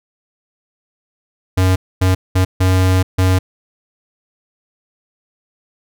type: tone bursts at uneven times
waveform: square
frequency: 93 Hz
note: F#2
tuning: 9 cents sharp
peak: -11 dBFS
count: 5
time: 1.57-1.76 / 2.01-2.15 / 2.35-2.45 / 2.6-3.03 / 3.18-3.39 s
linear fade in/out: 10 ms
effects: none